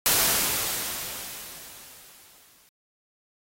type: noise with exponential decay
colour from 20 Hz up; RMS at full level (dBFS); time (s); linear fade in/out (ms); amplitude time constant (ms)
white; -19; 0.06-2.69; 0; 570
effects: AAC 48 kbps